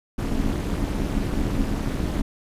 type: noise with amplitude modulation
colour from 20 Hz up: brown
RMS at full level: -20 dBFS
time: 0.18-2.22 s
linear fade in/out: 10 ms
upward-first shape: sine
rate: 241 Hz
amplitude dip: 100%
effects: resampled to 32000 Hz